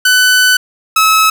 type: tone pair in turn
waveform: sawtooth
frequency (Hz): 1500 / 1292.7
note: F#6 / E6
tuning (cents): +23 / -34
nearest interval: minor third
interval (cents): 257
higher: first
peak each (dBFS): -3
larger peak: neither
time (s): 0.05-0.57 / 0.96-1.3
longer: first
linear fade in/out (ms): 5
effects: none